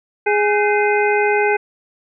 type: harmonic tone with a mistuned harmonic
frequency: 415.1 Hz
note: G#4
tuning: 1 cent flat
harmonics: 1 / 2 / 4 / 5 / 6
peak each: -16 / -19 / -22 / -23 / -24 dBFS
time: 0.26-1.57 s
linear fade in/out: 10 ms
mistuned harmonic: 4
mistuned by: -140 cents
effects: none